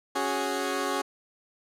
15% pulse chord, C# suspended fourth, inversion none, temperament equal, 277.2 / 370 / 415.3 Hz, C#4 / F#4 / G#4, 0 / 0 / 0 cents, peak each -25 dBFS, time 0.15-1.02 s, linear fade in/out 10 ms, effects low-pass 12000 Hz 12 dB/octave

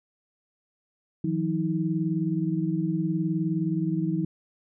sine tone cluster, 159.5 / 178.8 / 318.6 Hz, D#3 / F3 / D#4, +43 / +41 / +41 cents, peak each -28 dBFS, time 1.24-4.25 s, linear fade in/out 5 ms, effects none

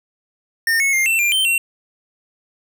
square tone with pitch steps, 1822 / 2196 / 2114 / 2684 / 2388 / 3109 / 2728 Hz, A#6 / C#7 / C7 / E7 / D7 / G7 / F7, -40 / -17 / +17 / +31 / +28 / -15 / -41 cents, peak -15 dBFS, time 0.67-1.58 s, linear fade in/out 2 ms, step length 130 ms, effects none

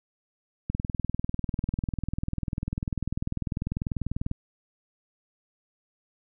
click train, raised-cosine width 5 ms, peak -16 dBFS, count 74, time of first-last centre 0.7-4.314 s, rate 20.2 Hz, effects none

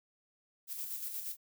violet noise with tremolo, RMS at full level -39 dBFS, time 0.67-1.37 s, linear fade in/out 50 ms, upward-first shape square, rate 8.5 Hz, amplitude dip 40%, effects none

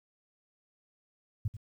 sine tone with echo, 105.3 Hz, G#2, 24 cents sharp, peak -27 dBFS, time 1.45-1.48 s, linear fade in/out 5 ms, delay 88 ms, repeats 1, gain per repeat -11 dB, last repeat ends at 1.568 s, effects 11-bit

